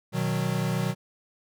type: chord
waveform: square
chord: B major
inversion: none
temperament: equal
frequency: 123.47 / 155.56 / 185 Hz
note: B2 / D#3 / F#3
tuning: 0 / 0 / 0 cents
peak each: -30 dBFS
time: 0.12-0.95 s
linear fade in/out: 50 ms
effects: none